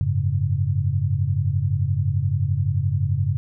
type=chord; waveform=sine; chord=F# suspended second; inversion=none; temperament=just; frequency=92.5 / 104.06 / 138.75 Hz; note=F#2 / G#2 / C#3; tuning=0 / +4 / +2 cents; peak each=-23 dBFS; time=0.01-3.37 s; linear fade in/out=0 ms; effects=none